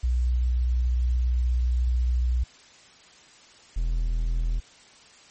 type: tone pair in turn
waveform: sine / triangle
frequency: 61.3 / 41.04 Hz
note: B1 / E1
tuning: -12 / -7 cents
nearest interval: perfect fifth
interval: 695 cents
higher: first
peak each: -20 dBFS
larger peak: neither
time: 0.03-2.44 / 3.76-4.6 s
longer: first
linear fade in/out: 10 ms
effects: white hiss -52 dBFS RMS until 5.3 s + MP3 32 kbps